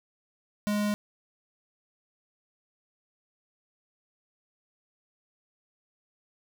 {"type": "tone", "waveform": "square", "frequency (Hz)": 207.7, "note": "G#3", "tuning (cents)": 0, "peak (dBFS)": -26, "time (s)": [0.67, 0.94], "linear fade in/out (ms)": 0, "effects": []}